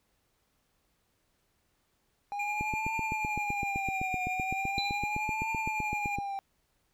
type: tone with vibrato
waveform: triangle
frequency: 810 Hz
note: G#5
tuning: 43 cents flat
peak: -31 dBFS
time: 2.32-6.39 s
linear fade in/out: 0 ms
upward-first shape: triangle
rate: 0.39 Hz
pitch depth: 170 cents each way
type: tone with tremolo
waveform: triangle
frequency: 2400 Hz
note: D7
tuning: 37 cents sharp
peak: -30 dBFS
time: 2.39-6.16 s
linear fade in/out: 5 ms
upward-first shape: sine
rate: 11 Hz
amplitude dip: 40%
type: click train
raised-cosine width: 3 ms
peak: -23 dBFS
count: 29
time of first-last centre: 2.61-6.186 s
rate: 7.83 Hz
type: tone with exponential decay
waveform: sine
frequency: 4010 Hz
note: B7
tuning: 26 cents sharp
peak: -29 dBFS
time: 4.78-5.2 s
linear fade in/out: 2 ms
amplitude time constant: 91 ms
effects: pink hiss -74 dBFS RMS until 6.93 s